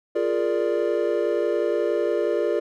triangle chord, Bb dominant seventh, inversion second, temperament equal, 349.2 / 415.3 / 466.2 / 587.3 Hz, F4 / Ab4 / Bb4 / D5, 0 / 0 / 0 / 0 cents, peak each -24 dBFS, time 0.15-2.6 s, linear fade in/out 10 ms, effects none

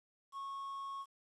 triangle tone, 1098 Hz, C#6, 17 cents flat, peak -39 dBFS, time 0.32-1.06 s, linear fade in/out 50 ms, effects resampled to 24000 Hz + 11-bit

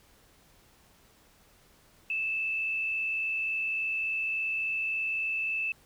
sine tone with frequency modulation, 2629 Hz, E7, 5 cents flat, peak -28 dBFS, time 2.1-5.72 s, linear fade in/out 2 ms, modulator 63.5 Hz, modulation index 0.63, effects pink hiss -61 dBFS RMS until 5.85 s

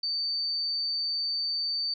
sine tone, 4579 Hz, D8, 45 cents flat, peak -27 dBFS, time 0.03-1.94 s, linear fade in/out 5 ms, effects none

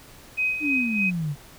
sine tone with tremolo, 2519 Hz, D#7, 21 cents sharp, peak -20 dBFS, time 0.37-1.11 s, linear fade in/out 20 ms, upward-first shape sine, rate 3.3 Hz, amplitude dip 60%
sine exponential sweep, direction down, 311.1 to 138.59 Hz, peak -24 dBFS, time 0.6-1.36 s, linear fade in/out 50 ms
effects pink hiss -48 dBFS RMS until 1.58 s

